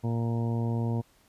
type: harmonic tone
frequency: 116.3 Hz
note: A#2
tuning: 4 cents flat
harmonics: 1 / 2 / 3 / 4 / 5 / 6 / 7 / 8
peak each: -27 / -32 / -39 / -40 / -45 / -45 / -48 / -44 dBFS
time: 0.03-1.02 s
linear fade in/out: 20 ms
effects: pink hiss -63 dBFS RMS until 1.28 s + resampled to 32000 Hz